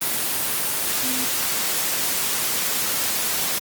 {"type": "tone in noise", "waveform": "sine", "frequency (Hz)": 256.9, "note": "C4", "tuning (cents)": -32, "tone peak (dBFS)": -30, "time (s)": [1.03, 1.25], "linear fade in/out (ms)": 10, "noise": "white", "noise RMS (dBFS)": -23, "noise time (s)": [0.01, 3.59], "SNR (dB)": -10, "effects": ["high-pass 100 Hz 12 dB/octave", "Opus 24 kbps"]}